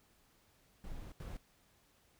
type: noise bursts at uneven times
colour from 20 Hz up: brown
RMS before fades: -45 dBFS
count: 2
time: 0.84-1.12 / 1.2-1.37 s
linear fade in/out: 2 ms
effects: pink hiss -70 dBFS RMS until 2.19 s